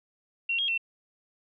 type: tone with pitch steps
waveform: sine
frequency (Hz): 2738 / 3258 / 2701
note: F7 / G#7 / E7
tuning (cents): -35 / -34 / +42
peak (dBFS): -25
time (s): 0.49-0.778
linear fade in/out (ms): 5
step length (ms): 96
effects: none